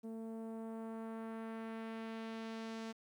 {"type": "tone with low-pass filter sweep", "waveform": "sawtooth", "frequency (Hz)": 224.3, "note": "A3", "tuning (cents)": 34, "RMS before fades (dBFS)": -45, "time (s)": [0.03, 2.93], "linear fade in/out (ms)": 20, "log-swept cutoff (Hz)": [470, 6500], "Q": 0.92, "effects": ["12-bit"]}